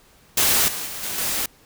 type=noise with level steps; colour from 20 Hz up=white; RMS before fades=-18 / -29 / -32 / -28 / -24 dBFS; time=0.37-1.46 s; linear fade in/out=5 ms; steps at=0.68 / 0.86 / 1.03 / 1.18 s; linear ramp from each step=2 ms; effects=pink hiss -54 dBFS RMS until 1.65 s